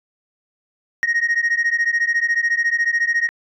sine beating tone pair, 1864.7 / 1878.7 Hz, A#6 / A#6, 0 / +13 cents, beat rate 14 Hz, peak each -17 dBFS, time 1.03-3.29 s, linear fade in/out 0 ms, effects tanh soft clip ceiling -13 dBFS

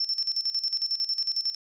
sine tone with tremolo, 5370 Hz, E8, 31 cents sharp, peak -23 dBFS, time 0-1.55 s, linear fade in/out 5 ms, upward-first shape square, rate 11 Hz, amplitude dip 75%, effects none

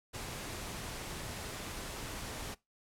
pink noise, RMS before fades -42 dBFS, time 0.13-2.55 s, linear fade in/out 20 ms, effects noise-tail reverb RT60 0.2 s tail -21 dB re dry + low-pass 12000 Hz 12 dB/octave

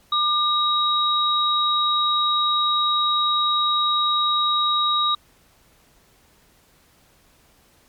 sine tone pair together, 1200 / 3810 Hz, D6 / A#7, +37 / +37 cents, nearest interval octave + minor sixth, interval 2000 cents, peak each -20 dBFS, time 0.12-5.15 s, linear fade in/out 5 ms, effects pink hiss -57 dBFS RMS until 7.88 s + MP3 96 kbps

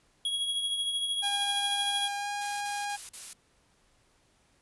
square tone with tremolo, 3317 Hz, G#7, 3 cents flat, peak -27 dBFS, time 0.25-2.08 s, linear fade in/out 2 ms, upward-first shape triangle, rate 13 Hz, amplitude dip 50%
sawtooth tone with pitch glide, 808 to 816.4 Hz, G#5 to G#5, -48 to -30 cents, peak -28 dBFS, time 1.22-2.97 s, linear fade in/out 20 ms, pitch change +18 cents, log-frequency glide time 2.16-2.28 s
blue noise bursts, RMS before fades -40 dBFS, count 4, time 2.41-3.333 s, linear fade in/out 5 ms, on 200 ms, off 41 ms
effects pink hiss -67 dBFS RMS until 4.61 s + resampled to 24000 Hz

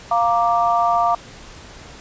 sine chord, Bb major, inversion second, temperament equal, 698.5 / 932.3 / 1174.7 Hz, F5 / Bb5 / D6, 0 / 0 / 0 cents, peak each -17 / -21 / -19 dBFS, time 0.11-1.15 s, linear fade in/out 5 ms, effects pink hiss -40 dBFS RMS until 2 s + resampled to 16000 Hz

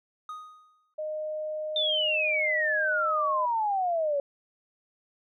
triangle tone with exponential decay, 1244.5 Hz, D#6, in tune, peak -32 dBFS, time 0.29-0.94 s, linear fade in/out 2 ms, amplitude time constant 140 ms
sine tone, 616 Hz, D#5, 17 cents flat, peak -30 dBFS, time 0.98-3.46 s, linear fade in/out 10 ms
sine exponential sweep, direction down, 3615 to 554.4 Hz, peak -24 dBFS, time 1.76-4.2 s, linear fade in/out 2 ms
effects none

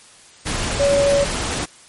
sine tone in noise, 564 Hz, C#5, 30 cents sharp, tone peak -13 dBFS, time 0.79-1.25 s, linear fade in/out 20 ms, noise pink, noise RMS -23 dBFS, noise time 0.45-1.66 s, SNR +7 dB, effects white hiss -46 dBFS RMS until 1.88 s + MP3 48 kbps

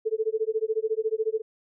sine tone with tremolo, 440 Hz, A4, in tune, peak -20 dBFS, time 0.05-1.42 s, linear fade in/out 20 ms, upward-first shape sine, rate 14 Hz, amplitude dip 100%, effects none

